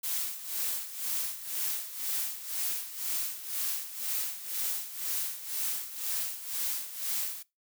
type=noise with tremolo; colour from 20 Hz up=blue; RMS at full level=-31 dBFS; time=0.03-7.43 s; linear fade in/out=10 ms; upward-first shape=sine; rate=2 Hz; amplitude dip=75%; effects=noise-tail reverb RT60 0.2 s tail -20 dB re dry